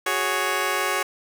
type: chord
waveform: 10% pulse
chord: F# suspended second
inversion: none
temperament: just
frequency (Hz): 370 / 416.2 / 555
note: F#4 / G#4 / C#5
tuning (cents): 0 / +4 / +2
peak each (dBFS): -19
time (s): 0.06-1.03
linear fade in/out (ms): 5
effects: none

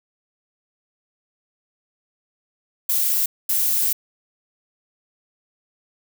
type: noise bursts at uneven times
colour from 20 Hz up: violet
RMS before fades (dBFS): -20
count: 2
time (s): 2.89-3.26 / 3.49-3.93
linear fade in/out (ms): 5
effects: none

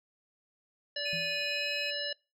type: harmonic tone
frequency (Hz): 580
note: D5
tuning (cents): -22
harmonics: 1 / 3 / 5 / 7 / 9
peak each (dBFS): -39 / -39 / -39 / -39 / -39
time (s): 0.96-2.13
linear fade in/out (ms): 5
type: tone with pitch glide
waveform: triangle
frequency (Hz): 2489 to 2528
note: D#7 to D#7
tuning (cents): 0 to +27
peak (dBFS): -33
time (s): 1.05-1.91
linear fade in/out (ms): 10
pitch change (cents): +27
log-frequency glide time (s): 1.47-1.7
type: tone with exponential decay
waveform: sine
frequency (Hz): 165.2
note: E3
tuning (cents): +4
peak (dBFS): -37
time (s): 1.13-1.53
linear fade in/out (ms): 0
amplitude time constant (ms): 86
effects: noise-tail reverb RT60 0.3 s tail -25 dB re dry

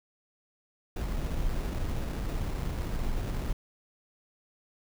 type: noise with sample-and-hold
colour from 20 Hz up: brown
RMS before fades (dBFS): -31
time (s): 0.96-3.53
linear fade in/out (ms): 5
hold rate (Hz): 3150
effects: none

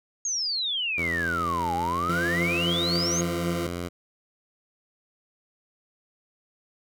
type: exponential two-way sweep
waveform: sine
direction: down then up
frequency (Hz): 6645 to 790 to 6645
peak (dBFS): -25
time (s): 0.25-3.21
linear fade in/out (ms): 2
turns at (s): 1.75
type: tone with pitch glide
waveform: 10% pulse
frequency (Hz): 84.6 to 87.33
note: E2 to F2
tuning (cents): +45 to 0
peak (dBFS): -22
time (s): 0.97-3.89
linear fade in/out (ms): 20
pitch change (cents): +55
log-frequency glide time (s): 1.24-2.48
type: tone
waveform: 20% pulse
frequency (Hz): 170.9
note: F3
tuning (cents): -37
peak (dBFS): -22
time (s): 2.09-3.67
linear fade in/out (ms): 5
effects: none

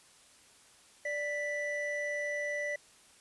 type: tone pair together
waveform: triangle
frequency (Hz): 587.3 / 1975.5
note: D5 / B6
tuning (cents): 0 / 0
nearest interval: octave + major sixth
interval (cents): 2100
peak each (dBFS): -34 / -33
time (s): 1.05-2.76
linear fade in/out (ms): 5
effects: white hiss -60 dBFS RMS until 3.2 s + resampled to 24000 Hz

